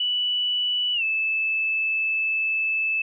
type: tone with pitch glide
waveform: sine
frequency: 2960 to 2622 Hz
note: F#7 to E7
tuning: 0 to -10 cents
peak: -21 dBFS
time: 0-3.02 s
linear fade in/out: 5 ms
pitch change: -210 cents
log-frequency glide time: 0.94-1.03 s
effects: none